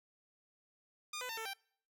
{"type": "tone with pitch steps", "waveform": "10% pulse", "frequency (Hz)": [1215, 501, 903, 446.4, 784], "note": ["D#6", "B4", "A5", "A4", "G5"], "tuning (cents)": [-42, 25, 45, 25, 0], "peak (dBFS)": -32, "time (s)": [1.13, 1.535], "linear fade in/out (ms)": 5, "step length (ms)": 81, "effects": ["noise-tail reverb RT60 0.6 s tail -26 dB re dry"]}